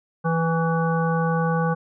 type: harmonic tone with a mistuned harmonic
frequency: 164.81 Hz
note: E3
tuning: in tune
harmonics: 1 / 3 / 5 / 7 / 9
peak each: -21 / -26 / -28 / -29 / -31 dBFS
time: 0.24-1.75 s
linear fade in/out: 20 ms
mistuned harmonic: 7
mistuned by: -25 cents
effects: none